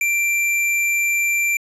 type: tone with tanh clipping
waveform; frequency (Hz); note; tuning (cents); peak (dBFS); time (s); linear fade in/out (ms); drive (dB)
sine; 2357; D7; +6; -18; 0.01-1.57; 2; 17
effects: resampled to 32000 Hz